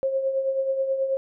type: tone with tremolo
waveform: sine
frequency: 536 Hz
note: C5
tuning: 42 cents sharp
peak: -19 dBFS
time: 0.03-1.17 s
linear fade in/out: 0 ms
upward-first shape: triangle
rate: 9.3 Hz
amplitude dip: 60%
effects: none